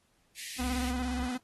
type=high-pass noise; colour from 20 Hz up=pink; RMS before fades=-42 dBFS; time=0.35-0.94 s; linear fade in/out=50 ms; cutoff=1800 Hz; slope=96 dB/octave
type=tone; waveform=sine; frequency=66.8 Hz; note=C2; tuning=36 cents sharp; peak=-35 dBFS; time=0.58-1.3 s; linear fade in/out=50 ms
type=tone with vibrato; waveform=45% pulse; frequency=250 Hz; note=B3; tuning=21 cents sharp; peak=-32 dBFS; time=0.58-1.38 s; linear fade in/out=20 ms; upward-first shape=square; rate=17 Hz; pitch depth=36 cents each way
effects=pink hiss -71 dBFS RMS until 1.43 s + AAC 32 kbps